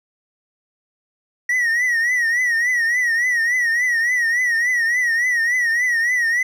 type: tone with vibrato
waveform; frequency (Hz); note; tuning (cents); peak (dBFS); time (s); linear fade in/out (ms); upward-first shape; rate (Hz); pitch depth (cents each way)
triangle; 1911; A#6; +43; -14; 1.49-6.43; 5; triangle; 3.5; 110
effects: none